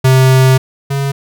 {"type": "tone pair in turn", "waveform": "square", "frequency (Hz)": [130.81, 138.59], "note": ["C3", "C#3"], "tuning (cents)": [0, 0], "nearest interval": "minor second", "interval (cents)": 100, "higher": "second", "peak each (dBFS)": [-6, -14], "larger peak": "first", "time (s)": [[0.04, 0.58], [0.9, 1.12]], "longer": "first", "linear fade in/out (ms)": 10, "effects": []}